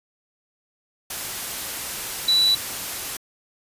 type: tone in noise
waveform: sine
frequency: 3951 Hz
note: B7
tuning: in tune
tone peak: -15 dBFS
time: 2.28-2.55 s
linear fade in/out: 5 ms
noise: white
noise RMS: -30 dBFS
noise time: 1.1-3.17 s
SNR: +12 dB
effects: resampled to 32000 Hz